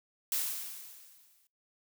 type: noise with exponential decay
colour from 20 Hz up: blue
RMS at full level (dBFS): -30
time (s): 0.32-1.47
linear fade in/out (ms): 1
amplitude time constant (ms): 250
effects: noise-tail reverb RT60 0.2 s tail -21 dB re dry